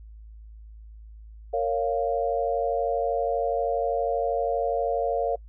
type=chord; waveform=sine; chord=Bb minor; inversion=none; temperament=equal with one note detuned; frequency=461.9 / 554.4 / 698.5 Hz; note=Bb4 / Db5 / F5; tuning=-16 / 0 / 0 cents; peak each=-27 dBFS; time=1.53-5.36 s; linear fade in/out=10 ms; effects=noise-tail reverb RT60 0.1 s tail -25 dB re dry + added 54 Hz sine -42 dBFS peak until 5.48 s